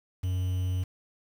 triangle tone with quantisation, 91.7 Hz, F#2, 15 cents flat, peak -24 dBFS, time 0.23-0.84 s, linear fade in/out 10 ms, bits 8, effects none

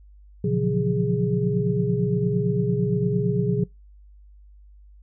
sine tone cluster, 121.7 / 143 / 173.1 / 181.9 / 412.7 Hz, B2 / D3 / F3 / F#3 / G#4, -25 / -46 / -15 / -29 / -11 cents, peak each -26 dBFS, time 0.44-3.64 s, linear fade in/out 5 ms, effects noise-tail reverb RT60 0.2 s tail -24 dB re dry + added 50 Hz sine -46 dBFS peak until 5.02 s

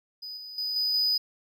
triangle tone with level steps, 4978 Hz, D#8, in tune, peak -35 / -38 / -27 / -23 / -21 dBFS, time 0.22-1.18 s, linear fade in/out 10 ms, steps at 0.37 / 0.58 / 0.76 / 0.94 s, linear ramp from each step 2 ms, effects none

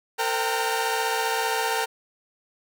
sawtooth tone cluster, 450.9 / 513 / 783 / 917 / 1428 Hz, A4 / C5 / G5 / A#5 / F6, +42 / -34 / -2 / -29 / +38 cents, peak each -25 / -31 / -25 / -24 / -29 dBFS, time 0.18-1.86 s, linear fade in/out 20 ms, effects none

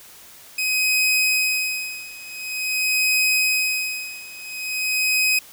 sawtooth tone with tremolo, 2521 Hz, D#7, 22 cents sharp, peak -13 dBFS, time 0.58-5.39 s, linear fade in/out 5 ms, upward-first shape sine, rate 0.47 Hz, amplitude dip 90%, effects white hiss -45 dBFS RMS until 5.52 s

